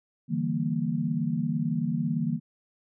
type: chord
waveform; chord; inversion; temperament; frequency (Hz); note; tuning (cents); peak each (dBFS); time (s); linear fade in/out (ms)
sine; E half-diminished seventh; third; equal; 146.83 / 164.81 / 196 / 233.1; D3 / E3 / G3 / Bb3; 0 / 0 / 0 / 0; -32 / -29 / -34 / -29; 0.28-2.4; 50
effects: none